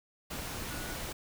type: tone in noise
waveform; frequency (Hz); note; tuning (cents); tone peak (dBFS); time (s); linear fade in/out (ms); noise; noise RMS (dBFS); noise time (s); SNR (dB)
sine; 1462; F#6; -21; -46; 0.7-0.96; 10; pink; -39; 0.3-1.13; -10
effects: none